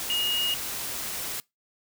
sine tone in noise, 2865 Hz, F7, 44 cents sharp, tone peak -24 dBFS, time 0.1-0.54 s, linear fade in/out 0 ms, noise white, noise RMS -33 dBFS, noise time 0-1.4 s, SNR +6 dB, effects noise-tail reverb RT60 0.2 s tail -24 dB re dry

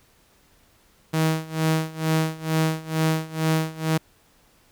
sawtooth tone with tremolo, 159.1 Hz, D#3, 39 cents sharp, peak -14 dBFS, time 1.13-3.98 s, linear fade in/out 10 ms, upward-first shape sine, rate 2.2 Hz, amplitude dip 90%, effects pink hiss -59 dBFS RMS until 4.71 s

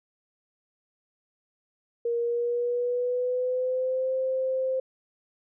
sine tone with pitch glide, 470.6 to 522.2 Hz, A#4 to C5, +16 to -3 cents, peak -24 dBFS, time 2.05-4.8 s, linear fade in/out 5 ms, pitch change +181 cents, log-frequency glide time 2.18-4.13 s, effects none

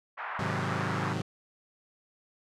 pink band-pass noise, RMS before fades -36 dBFS, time 0.17-1.14 s, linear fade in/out 20 ms, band 830 to 1800 Hz, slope 24 dB/octave
sawtooth chord, Ab dominant seventh, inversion none, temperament equal, 103.83 / 130.81 / 155.56 / 185 Hz, Ab2 / C3 / Eb3 / Gb3, 0 / 0 / 0 / 0 cents, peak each -32 dBFS, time 0.39-1.22 s, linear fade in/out 5 ms
effects low-pass 7000 Hz 12 dB/octave

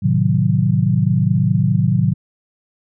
sine chord, A diminished seventh, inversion none, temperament equal, 110 / 130.81 / 155.56 / 185 Hz, A2 / C3 / Eb3 / Gb3, 0 / 0 / 0 / 0 cents, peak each -18 dBFS, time 0.02-2.14 s, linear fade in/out 20 ms, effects none

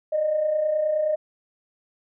sine tone pair together, 586.5 / 616 Hz, D5 / D#5, -2 / -17 cents, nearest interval minor second, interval 85 cents, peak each -29 / -20 dBFS, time 0.12-1.16 s, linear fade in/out 10 ms, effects tanh soft clip ceiling -13 dBFS

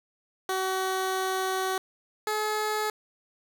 15% pulse tone pair in turn, 377.6 / 427.1 Hz, F#4 / G#4, +35 / +48 cents, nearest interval major second, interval 213 cents, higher second, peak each -20 dBFS, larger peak neither, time 0.49-1.78 / 2.27-2.9 s, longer first, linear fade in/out 2 ms, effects none

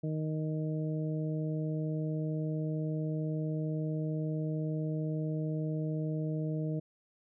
harmonic tone, 155.56 Hz, D#3, in tune, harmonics 1 / 2 / 3 / 4, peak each -32 / -38 / -42 / -44 dBFS, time 0.03-6.8 s, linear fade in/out 10 ms, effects none

